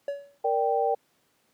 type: tone with exponential decay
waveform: triangle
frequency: 566 Hz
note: C#5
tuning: 36 cents sharp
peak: -23 dBFS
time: 0.08-0.38 s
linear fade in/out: 2 ms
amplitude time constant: 64 ms
type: chord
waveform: sine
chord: G minor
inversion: first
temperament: equal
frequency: 466.2 / 587.3 / 784 Hz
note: Bb4 / D5 / G5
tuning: 0 / 0 / 0 cents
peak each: -26 / -29 / -25 dBFS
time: 0.44-0.95 s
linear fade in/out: 10 ms
effects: pink hiss -68 dBFS RMS until 1.53 s + high-pass 150 Hz 12 dB/octave